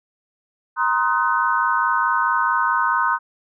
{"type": "chord", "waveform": "sine", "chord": "C half-diminished seventh", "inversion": "third", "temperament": "just", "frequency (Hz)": [941.9, 1046.5, 1255.8, 1507], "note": ["Bb5", "C6", "Eb6", "Gb6"], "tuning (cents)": [18, 0, 16, 31], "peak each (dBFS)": -22, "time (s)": [0.76, 3.19], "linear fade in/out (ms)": 50, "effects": []}